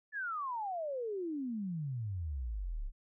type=exponential sweep; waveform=sine; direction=down; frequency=1760 to 30.87 Hz; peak=-35 dBFS; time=0.12-2.92 s; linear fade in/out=50 ms; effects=none